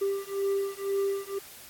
triangle beating tone pair, 393.8 / 395.8 Hz, G4 / G4, +8 / +17 cents, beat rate 2 Hz, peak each -28 dBFS, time 0.01-1.39 s, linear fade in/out 10 ms, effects white hiss -48 dBFS RMS until 1.69 s + AAC 64 kbps

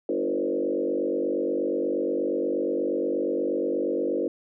sine tone with frequency modulation, 410 Hz, G#4, 22 cents flat, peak -23 dBFS, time 0.09-4.28 s, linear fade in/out 2 ms, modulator 48.4 Hz, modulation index 2.7, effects none

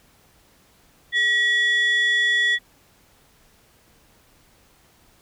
sine tone pair together, 1920 / 3421 Hz, B6 / A7, -49 / -49 cents, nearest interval minor seventh, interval 1000 cents, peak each -16 / -22 dBFS, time 1.12-2.59 s, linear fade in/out 50 ms, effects tanh soft clip ceiling -13 dBFS + pink hiss -57 dBFS RMS until 5.21 s

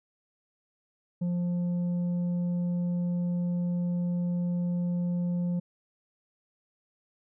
triangle tone with tanh clipping, 175.7 Hz, F3, 11 cents sharp, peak -27 dBFS, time 1.21-5.6 s, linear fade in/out 10 ms, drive 9 dB, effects none

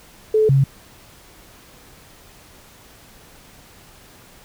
sine tone pair in turn, 433.4 / 136.51 Hz, A4 / C#3, -26 / -26 cents, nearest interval octave + minor sixth, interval 2000 cents, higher first, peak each -12 / -11 dBFS, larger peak second, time 0.34-0.49 / 0.49-0.64 s, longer neither, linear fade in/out 5 ms, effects pink hiss -47 dBFS RMS until 4.44 s

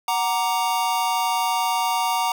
square chord, Gb augmented, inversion none, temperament equal with one note detuned, 743.8 / 932.3 / 1174.7 Hz, Gb5 / Bb5 / D6, +9 / 0 / 0 cents, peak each -26 / -23 / -29 dBFS, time 0.08-2.32 s, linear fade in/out 2 ms, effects none

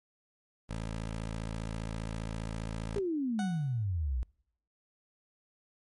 15% pulse tone, 55 Hz, A1, in tune, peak -29 dBFS, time 0.69-3 s, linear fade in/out 10 ms
sine exponential sweep, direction down, 415.3 to 56.5 Hz, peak -29 dBFS, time 2.96-4.23 s, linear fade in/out 0 ms
30% pulse tone with exponential decay, 740 Hz, F#5, in tune, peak -32 dBFS, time 3.39-3.85 s, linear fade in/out 1 ms, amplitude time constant 99 ms
effects noise-tail reverb RT60 0.7 s tail -26 dB re dry + MP3 48 kbps

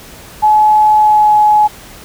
sine tone with pitch glide, 853 to 845.2 Hz, G#5 to G#5, +46 to +30 cents, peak -5 dBFS, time 0.42-1.68 s, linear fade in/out 20 ms, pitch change -16 cents, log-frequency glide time 0.97-1.31 s, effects pink hiss -35 dBFS RMS until 2.04 s

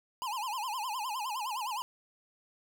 square tone with vibrato, 932.3 Hz, A#5, in tune, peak -34 dBFS, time 0.22-1.82 s, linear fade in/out 0 ms, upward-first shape sine, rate 9.7 Hz, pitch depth 220 cents each way, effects none

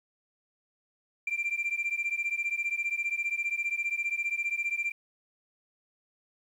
sine beating tone pair, 2358 / 2373 Hz, D7 / D7, +6 / +17 cents, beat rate 15 Hz, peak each -30 dBFS, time 1.27-4.92 s, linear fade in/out 5 ms, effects tanh soft clip ceiling -24 dBFS + 10-bit

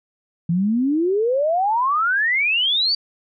sine exponential sweep, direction up, 163.2 to 4699 Hz, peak -16 dBFS, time 0.49-2.95 s, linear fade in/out 5 ms, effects none

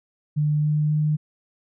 sine tone with pitch steps, 149.9 / 150.94 / 151.99 Hz, D3 / D3 / D#3, +36 / +48 / -40 cents, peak -18 dBFS, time 0.36-1.17 s, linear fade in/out 20 ms, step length 270 ms, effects none

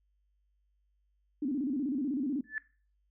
sine tone with vibrato, 273.7 Hz, C#4, 22 cents flat, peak -29 dBFS, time 1.42-2.41 s, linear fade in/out 5 ms, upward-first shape square, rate 16 Hz, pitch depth 140 cents each way
sine tone with exponential growth, 1743 Hz, A6, 17 cents flat, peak -28 dBFS, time 2.44-2.58 s, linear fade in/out 1 ms, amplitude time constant 29 ms
effects noise-tail reverb RT60 0.4 s tail -19 dB re dry + added 50 Hz sine -70 dBFS peak until 3.1 s

